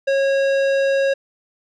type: tone with tanh clipping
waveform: sine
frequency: 547 Hz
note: C#5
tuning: 23 cents flat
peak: -17 dBFS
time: 0.07-1.14 s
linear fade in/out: 10 ms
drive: 15 dB
effects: none